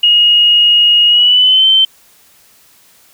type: tone with pitch glide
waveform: sine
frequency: 2874 to 3098 Hz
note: F7 to G7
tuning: +49 to -21 cents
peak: -5 dBFS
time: 0.03-1.85 s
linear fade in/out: 5 ms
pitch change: +130 cents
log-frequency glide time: 1.07-1.67 s
effects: white hiss -47 dBFS RMS until 3.13 s